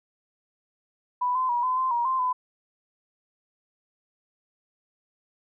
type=tone with pitch steps; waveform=sine; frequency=989 / 1027 / 961 / 1018 / 1037 / 949 / 1044 / 1007 Hz; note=B5 / C6 / B5 / C6 / C6 / A#5 / C6 / B5; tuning=+2 / -33 / -48 / -48 / -16 / +31 / -4 / +33 cents; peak=-22 dBFS; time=1.21-2.33 s; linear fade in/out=10 ms; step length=140 ms; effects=none